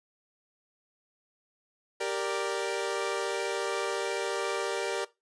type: chord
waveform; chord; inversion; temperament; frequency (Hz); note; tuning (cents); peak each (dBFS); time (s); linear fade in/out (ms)
sawtooth; G minor; none; equal; 392 / 466.2 / 587.3; G4 / Bb4 / D5; 0 / 0 / 0; -30 / -29 / -31; 2-5.05; 10
effects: noise-tail reverb RT60 0.2 s tail -17 dB re dry + resampled to 22050 Hz